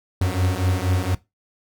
45% pulse beating tone pair, 90 / 94.2 Hz, F#2 / F#2, -47 / +32 cents, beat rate 4.2 Hz, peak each -22 dBFS, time 0.21-1.15 s, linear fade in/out 5 ms, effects noise-tail reverb RT60 0.2 s tail -18 dB re dry

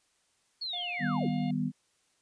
sine linear sweep, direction down, 4435 to 98 Hz, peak -33 dBFS, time 0.61-1.3 s, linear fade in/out 10 ms
harmonic tone, 709 Hz, F5, 26 cents sharp, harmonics 1 / 3 / 4 / 5 / 6, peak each -40 / -50 / -52 / -54 / -56 dBFS, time 0.73-1.51 s, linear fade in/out 5 ms
sine chord, Eb augmented, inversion none, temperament equal, 155.56 / 196 / 246.9 Hz, Eb3 / G3 / B3, 0 / 0 / 0 cents, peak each -33 / -33 / -31 dBFS, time 0.99-1.72 s, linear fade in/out 50 ms
effects white hiss -71 dBFS RMS until 2.21 s + resampled to 22050 Hz

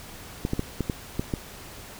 clicks, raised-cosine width 3 ms, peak -12 dBFS, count 7, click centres 0.451 / 0.534 / 0.594 / 0.807 / 0.898 / 1.195 / 1.338 s, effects pink hiss -43 dBFS RMS until 1.99 s

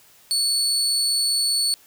30% pulse tone, 4435 Hz, C#8, in tune, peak -16 dBFS, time 0.31-1.74 s, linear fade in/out 0 ms, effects white hiss -53 dBFS RMS until 1.86 s

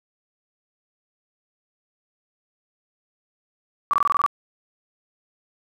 sine tone bursts, 1152 Hz, D6, 34 cents flat, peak -15 dBFS, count 8, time 3.91-4.263 s, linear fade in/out 0 ms, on 24 ms, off 23 ms, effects none

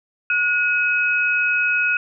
sine tone pair together, 1450.9 / 2543 Hz, F#6 / D#7, -34 / +37 cents, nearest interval minor seventh, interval 971 cents, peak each -19 dBFS, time 0.3-1.97 s, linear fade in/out 2 ms, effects none

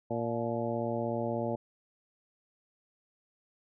harmonic tone with a mistuned harmonic, 116.54 Hz, A#2, in tune, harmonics 1 / 2 / 3 / 4 / 5 / 6 / 7, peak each -38 / -36 / -38 / -38 / -35 / -40 / -41 dBFS, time 0.1-1.56 s, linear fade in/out 10 ms, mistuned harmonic 7, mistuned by +77 cents, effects none

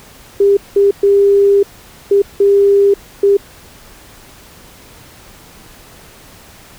sine tone bursts at uneven times, 400 Hz, G4, 35 cents sharp, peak -6 dBFS, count 6, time 0.4-0.57 / 0.76-0.91 / 1.03-1.63 / 2.11-2.22 / 2.4-2.94 / 3.23-3.37 s, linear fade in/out 5 ms, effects pink hiss -40 dBFS RMS until 6.78 s

